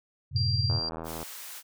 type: chord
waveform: sine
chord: F# diminished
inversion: none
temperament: equal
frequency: 92.5 / 110 / 130.81 Hz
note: F#2 / A2 / C3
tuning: 0 / 0 / 0 cents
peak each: -29 dBFS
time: 0.31-0.81 s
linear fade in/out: 50 ms
type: tone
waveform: sine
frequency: 4739 Hz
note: D8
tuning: 15 cents sharp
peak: -29 dBFS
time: 0.36-0.89 s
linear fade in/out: 2 ms
type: click train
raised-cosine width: 1 ms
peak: -23 dBFS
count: 44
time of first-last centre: 0.7-1.229 s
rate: 81.3 Hz
type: high-pass noise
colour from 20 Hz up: white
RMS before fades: -42 dBFS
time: 1.04-1.63 s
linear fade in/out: 50 ms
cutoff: 690 Hz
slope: 12 dB/octave
effects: none